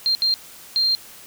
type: tone bursts at uneven times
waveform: sine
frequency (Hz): 4186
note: C8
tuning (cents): 0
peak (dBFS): -16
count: 3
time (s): 0.06-0.15 / 0.22-0.34 / 0.76-0.95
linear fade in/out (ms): 0
effects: white hiss -43 dBFS RMS until 1.26 s